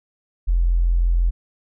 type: tone with tanh clipping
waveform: triangle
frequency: 43 Hz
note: F1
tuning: 26 cents flat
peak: -14 dBFS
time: 0.47-1.31 s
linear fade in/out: 20 ms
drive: 3 dB
effects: none